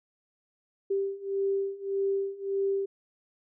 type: beating tone pair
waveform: sine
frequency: 392 / 393.7 Hz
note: G4 / G4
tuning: 0 / +8 cents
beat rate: 1.7 Hz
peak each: -31 / -29 dBFS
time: 0.9-2.86 s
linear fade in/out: 10 ms
effects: none